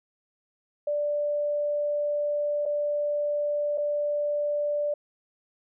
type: tone with dropouts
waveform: sine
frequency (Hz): 587.3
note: D5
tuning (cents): 0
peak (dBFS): -24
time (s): 0.87-4.94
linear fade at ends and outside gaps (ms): 5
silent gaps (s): 2.655-2.66 / 3.776-3.78
effects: none